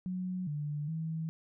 sine tone with pitch steps, 183.4 / 147.8 / 160.9 Hz, F#3 / D3 / E3, -15 / +11 / -42 cents, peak -33 dBFS, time 0.06-1.29 s, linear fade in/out 0 ms, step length 410 ms, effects none

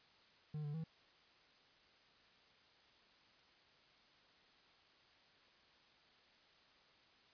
triangle tone with pitch steps, 151.5 / 146.7 / 161 Hz, D#3 / D3 / E3, -46 / -2 / -41 cents, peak -39 dBFS, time 0.54-0.84 s, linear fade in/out 5 ms, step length 100 ms, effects white hiss -68 dBFS RMS until 7.33 s + resampled to 11025 Hz

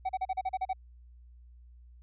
triangle tone bursts, 755 Hz, F#5, 35 cents sharp, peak -26 dBFS, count 9, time 0.05-0.733 s, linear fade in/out 10 ms, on 43 ms, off 37 ms, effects added 60 Hz sine -51 dBFS peak until 2.02 s + resampled to 8000 Hz

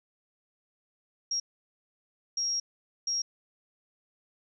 sine tone bursts at uneven times, 5600 Hz, F8, 4 cents sharp, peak -27 dBFS, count 3, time 1.31-1.4 / 2.37-2.6 / 3.07-3.22 s, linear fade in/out 5 ms, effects none

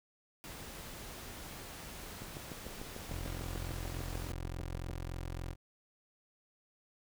pink noise, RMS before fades -47 dBFS, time 0.44-4.32 s, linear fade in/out 0 ms
click train, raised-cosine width 2 ms, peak -30 dBFS, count 19, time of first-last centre 2.22-4.899 s, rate 6.72 Hz
20% pulse tone, 43.51 Hz, F1, 6 cents flat, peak -34 dBFS, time 3.07-5.56 s, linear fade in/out 50 ms
effects none

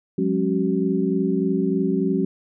sine tone cluster, 179.6 / 202.9 / 273.1 / 378.7 Hz, F3 / G#3 / C#4 / F#4, +49 / -40 / -26 / +40 cents, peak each -24 dBFS, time 0.18-2.25 s, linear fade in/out 5 ms, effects none

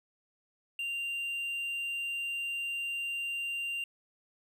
triangle tone, 2780 Hz, F7, 9 cents flat, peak -31 dBFS, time 0.79-3.84 s, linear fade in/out 2 ms, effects none

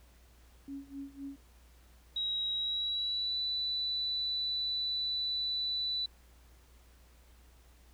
sine tone with tremolo, 277.2 Hz, C#4, in tune, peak -38 dBFS, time 0.68-1.36 s, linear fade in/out 0 ms, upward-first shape sine, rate 3.9 Hz, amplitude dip 90%
sine tone with pitch glide, 3835 to 3975 Hz, A#7 to B7, +48 to +10 cents, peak -31 dBFS, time 2.16-6.06 s, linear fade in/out 5 ms, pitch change +62 cents, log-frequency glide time 2.54-3.38 s
effects added 60 Hz sine -58 dBFS peak until 7.93 s + pink hiss -65 dBFS RMS until 7.93 s

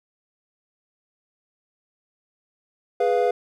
triangle chord, F diminished, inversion first, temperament equal, 415.3 / 493.9 / 698.5 Hz, Ab4 / Cb5 / F5, 0 / 0 / 0 cents, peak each -21 / -19 / -21 dBFS, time 3-3.31 s, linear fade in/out 5 ms, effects none

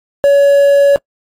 triangle tone with quantisation, 564 Hz, C#5, 30 cents sharp, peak -3 dBFS, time 0.24-0.96 s, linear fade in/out 0 ms, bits 5, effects noise-tail reverb RT60 0.1 s tail -24 dB re dry + AAC 48 kbps

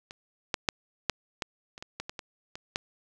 clicks, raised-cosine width 0.2 ms, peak -25 / -9 / -6 / -7 / -13 / -26 / -22 / -17 / -19 / -20 / -22 / -11 dBFS, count 12, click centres 0.109 / 0.542 / 0.688 / 1.097 / 1.422 / 1.779 / 1.825 / 2 / 2.095 / 2.192 / 2.555 / 2.759 s, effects none

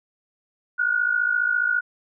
sine tone pair together, 1437.3 / 1492 Hz, F6 / F#6, +49 / +14 cents, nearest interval minor second, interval 65 cents, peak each -21 / -23 dBFS, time 0.78-1.81 s, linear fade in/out 20 ms, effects none

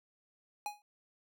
square tone with exponential decay, 830.6 Hz, G#5, in tune, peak -33 dBFS, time 0.66-0.82 s, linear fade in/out 1 ms, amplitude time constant 34 ms, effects none

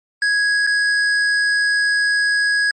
square tone with dropouts, 1661.2 Hz, G#6, in tune, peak -15 dBFS, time 0.22-2.71 s, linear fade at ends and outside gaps 2 ms, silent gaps 0.667-0.672 s, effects MP3 32 kbps

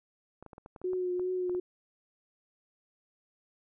clicks, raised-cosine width 1 ms, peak -33 dBFS, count 11, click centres 0.426 / 0.463 / 0.532 / 0.581 / 0.661 / 0.762 / 0.816 / 0.933 / 1.196 / 1.496 / 1.549 s
sine tone with vibrato, 363.8 Hz, F#4, 29 cents flat, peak -29 dBFS, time 0.84-1.6 s, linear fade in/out 5 ms, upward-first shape triangle, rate 2.6 Hz, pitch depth 29 cents each way
effects none

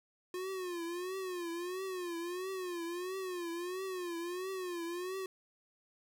square tone with vibrato, 358.7 Hz, F4, 46 cents sharp, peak -38 dBFS, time 0.34-5.26 s, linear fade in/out 2 ms, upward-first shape triangle, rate 1.5 Hz, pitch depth 130 cents each way, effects 11-bit

